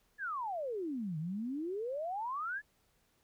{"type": "exponential two-way sweep", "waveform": "sine", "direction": "down then up", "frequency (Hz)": [1754, 149.9, 1754], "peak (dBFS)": -35, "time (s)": [0.18, 2.62], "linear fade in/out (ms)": 50, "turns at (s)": 1.18, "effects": ["pink hiss -73 dBFS RMS until 3.23 s"]}